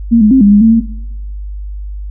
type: tone with pitch steps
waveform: sine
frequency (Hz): 231.4 / 212 / 264.8 / 203.1 / 205.6 / 224.5 / 227.1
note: A#3 / G#3 / C4 / G#3 / G#3 / A3 / A#3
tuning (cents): -13 / +36 / +21 / -38 / -17 / +35 / -45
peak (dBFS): -3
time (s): 0.11-0.81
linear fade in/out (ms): 20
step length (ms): 100
effects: noise-tail reverb RT60 0.9 s tail -18 dB re dry + added 50 Hz sine -20 dBFS peak until 2.1 s